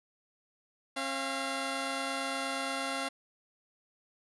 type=tone pair together; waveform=10% pulse; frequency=269.9 / 689 Hz; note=C#4 / F5; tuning=-46 / -24 cents; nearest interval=octave + major third; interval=1622 cents; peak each=-27 dBFS; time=0.96-3.09 s; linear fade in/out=10 ms; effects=resampled to 24000 Hz